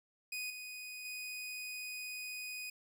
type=tone with level steps; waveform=sawtooth; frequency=2489 Hz; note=D#7; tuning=in tune; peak=-35 / -41 / -38 dBFS; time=0.32-2.7 s; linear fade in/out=5 ms; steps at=0.5 / 1.05 s; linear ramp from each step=2 ms; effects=none